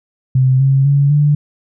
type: tone with pitch steps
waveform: sine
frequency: 130.2 / 135.57 / 141.17 / 146.99 Hz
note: C3 / C#3 / C#3 / D3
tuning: -8 / -38 / +32 / +2 cents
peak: -8 dBFS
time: 0.35-1.35 s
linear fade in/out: 5 ms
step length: 250 ms
effects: none